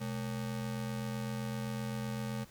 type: ring-modulated tone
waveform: square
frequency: 170 Hz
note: F3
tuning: 46 cents flat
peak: -33 dBFS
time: 0-2.45 s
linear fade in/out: 20 ms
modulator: 43.9 Hz
effects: added 60 Hz sine -61 dBFS peak until 2.5 s + pink hiss -58 dBFS RMS until 2.5 s